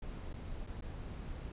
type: noise with dropouts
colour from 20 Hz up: brown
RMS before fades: -43 dBFS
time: 0.02-1.52 s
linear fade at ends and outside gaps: 5 ms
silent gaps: 0.331-0.339 / 0.666-0.67 / 0.81-0.821 s
effects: resampled to 8000 Hz